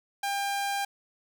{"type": "tone", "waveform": "sawtooth", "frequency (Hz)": 799, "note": "G5", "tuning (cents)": 33, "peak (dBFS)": -24, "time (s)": [0.23, 0.85], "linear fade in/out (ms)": 5, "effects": []}